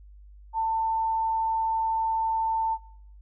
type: tone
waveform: sine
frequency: 894 Hz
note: A5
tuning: 27 cents sharp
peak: -23 dBFS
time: 0.53-2.78 s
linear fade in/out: 50 ms
effects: noise-tail reverb RT60 0.6 s tail -17 dB re dry + added 50 Hz sine -46 dBFS peak until 3.21 s